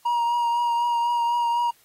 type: tone with vibrato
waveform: triangle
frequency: 947 Hz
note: A#5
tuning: 27 cents sharp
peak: -18 dBFS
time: 0.05-1.71 s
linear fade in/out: 10 ms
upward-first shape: triangle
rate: 4 Hz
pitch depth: 23 cents each way
effects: white hiss -59 dBFS RMS until 1.84 s + AAC 48 kbps